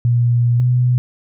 sine tone pair in turn, 119.9 / 124.14 Hz, A#2 / B2, +49 / +9 cents, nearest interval minor second, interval 60 cents, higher second, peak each -11 dBFS, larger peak neither, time 0.05-0.6 / 0.6-0.98 s, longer first, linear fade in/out 0 ms, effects none

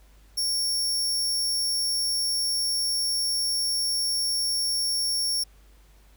sawtooth tone, 5490 Hz, F8, 31 cents flat, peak -21 dBFS, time 0.37-5.44 s, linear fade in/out 10 ms, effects added 50 Hz sine -52 dBFS peak until 6.16 s + pink hiss -61 dBFS RMS until 6.16 s

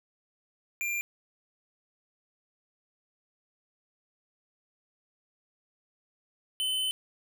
square tone pair in turn, 2383 / 3041 Hz, D7 / F#7, +25 / +47 cents, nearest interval major third, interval 422 cents, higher second, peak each -30 / -28 dBFS, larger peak second, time 0.81-1.01 / 6.6-6.91 s, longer second, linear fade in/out 0 ms, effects none

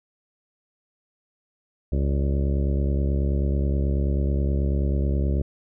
harmonic tone with a mistuned harmonic, 69.3 Hz, C#2, in tune, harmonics 1 / 2 / 3 / 4 / 5 / 6 / 7 / 8 / 9, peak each -21 / -28 / -31 / -36 / -34 / -37 / -42 / -40 / -42 dBFS, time 1.92-5.42 s, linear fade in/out 5 ms, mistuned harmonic 9, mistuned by -64 cents, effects none

